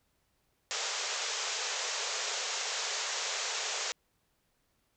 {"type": "band-pass noise", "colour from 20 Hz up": "white", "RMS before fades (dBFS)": -35, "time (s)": [0.71, 3.92], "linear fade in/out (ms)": 0, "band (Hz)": [400, 7400], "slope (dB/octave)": 96, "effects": ["pink hiss -75 dBFS RMS until 4.96 s"]}